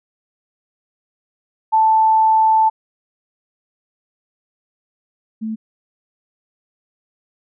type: tone pair in turn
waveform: sine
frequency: 880 / 220 Hz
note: A5 / A3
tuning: 0 / 0 cents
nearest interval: 2 octaves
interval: 2400 cents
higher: first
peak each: -10 / -21 dBFS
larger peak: first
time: 1.72-2.7 / 5.41-5.56 s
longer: first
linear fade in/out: 20 ms
effects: none